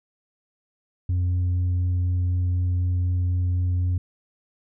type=tone; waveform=sine; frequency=89.6 Hz; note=F2; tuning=45 cents sharp; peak=-17 dBFS; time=1.09-3.98 s; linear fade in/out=5 ms; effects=tanh soft clip ceiling -19 dBFS